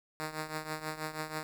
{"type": "tone with tremolo", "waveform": "5% pulse", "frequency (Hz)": 155.56, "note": "D#3", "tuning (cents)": 0, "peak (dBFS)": -22, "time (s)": [0.2, 1.43], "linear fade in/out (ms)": 0, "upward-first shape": "triangle", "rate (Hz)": 6.2, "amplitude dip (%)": 80, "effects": ["10-bit"]}